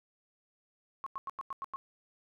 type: tone bursts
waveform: sine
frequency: 1087 Hz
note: C#6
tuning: 34 cents flat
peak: -35 dBFS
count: 7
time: 1.04-1.76 s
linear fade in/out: 0 ms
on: 24 ms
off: 92 ms
effects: none